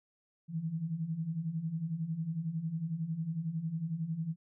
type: beating tone pair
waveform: sine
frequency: 154.9 / 165.9 Hz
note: D#3 / E3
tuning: -7 / +11 cents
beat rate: 11 Hz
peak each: -39 / -34 dBFS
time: 0.48-4.36 s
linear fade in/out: 50 ms
effects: none